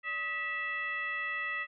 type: tone with frequency modulation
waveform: sine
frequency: 1953 Hz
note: B6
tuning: 20 cents flat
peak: -32 dBFS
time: 0.03-1.67 s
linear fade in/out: 50 ms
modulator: 686 Hz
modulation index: 0.86
effects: none